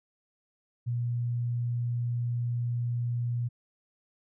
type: tone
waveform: sine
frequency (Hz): 120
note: B2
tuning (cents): -49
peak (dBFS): -27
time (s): 0.86-3.49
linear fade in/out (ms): 20
effects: none